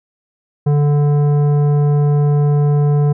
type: tone with tanh clipping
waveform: sine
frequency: 146 Hz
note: D3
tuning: 10 cents flat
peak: -12 dBFS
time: 0.66-3.13 s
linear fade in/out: 10 ms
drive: 12 dB
effects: none